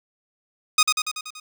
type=tone with echo; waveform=10% pulse; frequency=1244.5 Hz; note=D#6; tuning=in tune; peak=-5 dBFS; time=0.78-0.83 s; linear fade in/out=5 ms; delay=95 ms; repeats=6; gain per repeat=-4 dB; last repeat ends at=1.4 s; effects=none